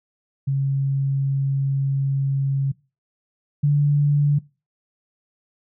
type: tone pair in turn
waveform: sine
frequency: 137.1 / 145.05 Hz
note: C#3 / D3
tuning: -19 / -21 cents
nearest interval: minor second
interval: 98 cents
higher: second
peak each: -18 / -14 dBFS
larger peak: second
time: 0.47-2.72 / 3.63-4.39 s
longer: first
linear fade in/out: 10 ms
effects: noise-tail reverb RT60 0.3 s tail -22 dB re dry